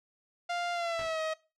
sawtooth tone with pitch glide, 698.5 to 633.2 Hz, F5 to D#5, 0 to +30 cents, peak -27 dBFS, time 0.49-1.34 s, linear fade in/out 10 ms, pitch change -170 cents, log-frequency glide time 0.73-1.2 s
pink noise with exponential decay, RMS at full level -40 dBFS, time 0.99-1.22 s, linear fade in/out 1 ms, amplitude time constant 48 ms
effects noise-tail reverb RT60 0.3 s tail -20 dB re dry + low-pass 5000 Hz 12 dB/octave

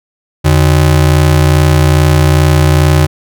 square ring-modulated tone, 115.1 Hz, A#2, 22 cents flat, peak -3 dBFS, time 0.44-3.07 s, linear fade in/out 20 ms, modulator 31.2 Hz, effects none

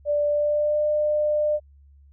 sine tone with pitch glide, 587.3 to 600.3 Hz, D5 to D5, 0 to +38 cents, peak -19 dBFS, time 0.05-1.6 s, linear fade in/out 50 ms, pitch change +38 cents, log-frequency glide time 0.27-0.83 s, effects added 70 Hz sine -49 dBFS peak until 2.12 s

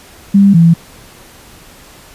sine tone pair in turn, 198.7 / 167.09 Hz, G3 / E3, +24 / +24 cents, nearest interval minor third, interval 300 cents, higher first, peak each -3 dBFS, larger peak neither, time 0.34-0.54 / 0.54-0.74 s, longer neither, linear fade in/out 10 ms, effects pink hiss -39 dBFS RMS until 2.14 s + resampled to 32000 Hz

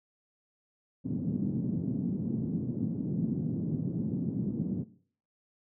white band-pass noise, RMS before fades -32 dBFS, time 1.04-4.84 s, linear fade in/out 20 ms, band 130 to 240 Hz, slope 24 dB/octave, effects noise-tail reverb RT60 0.5 s tail -17 dB re dry

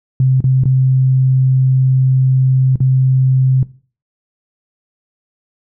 sine tone with dropouts, 130.81 Hz, C3, in tune, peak -8 dBFS, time 0.2-3.63 s, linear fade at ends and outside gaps 2 ms, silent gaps 0.405-0.441 / 0.637-0.655 / 2.758-2.804 s, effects noise-tail reverb RT60 0.4 s tail -19 dB re dry

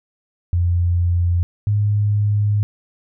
sine tone pair in turn, 87.31 / 103.83 Hz, F2 / G#2, 0 / 0 cents, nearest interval minor third, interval 300 cents, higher second, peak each -14 dBFS, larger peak neither, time 0.53-1.43 / 1.67-2.63 s, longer second, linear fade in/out 0 ms, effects none

